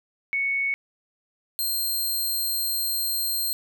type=tone pair in turn; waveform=sine / 5% pulse; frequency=2217 / 4185 Hz; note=C#7 / C8; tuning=0 / 0 cents; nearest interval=major seventh; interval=1100 cents; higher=second; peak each=-22 / -17 dBFS; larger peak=second; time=0.33-0.74 / 1.59-3.53 s; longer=second; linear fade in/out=0 ms; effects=none